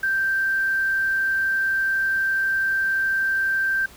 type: tone with quantisation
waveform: sine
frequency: 1568 Hz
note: G6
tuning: in tune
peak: -19 dBFS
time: 0.03-3.86 s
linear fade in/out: 5 ms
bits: 7
effects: pink hiss -47 dBFS RMS until 3.96 s